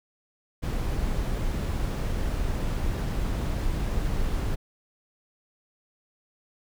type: noise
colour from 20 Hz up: brown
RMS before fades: -27 dBFS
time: 0.62-4.56 s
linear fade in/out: 20 ms
effects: none